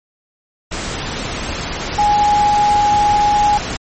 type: tone in noise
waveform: sine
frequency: 830.6 Hz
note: G#5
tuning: in tune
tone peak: -10 dBFS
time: 1.98-3.58 s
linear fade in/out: 10 ms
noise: pink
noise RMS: -23 dBFS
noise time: 0.71-3.77 s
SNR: +10 dB
effects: MP3 32 kbps